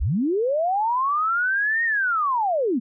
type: linear two-way sweep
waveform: sine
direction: up then down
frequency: 38.89 to 1876 to 204.7 Hz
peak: -19 dBFS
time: 0-2.8 s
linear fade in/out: 20 ms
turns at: 1.84 s
effects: none